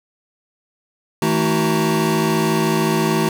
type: tone cluster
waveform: square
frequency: 159.8 / 219.6 / 324.4 / 378.3 / 914 Hz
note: D#3 / A3 / E4 / F#4 / A#5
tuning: +47 / -3 / -28 / +38 / -34 cents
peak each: -22 / -22 / -24 / -22 / -26 dBFS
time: 1.22-3.29 s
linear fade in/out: 2 ms
effects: 8-bit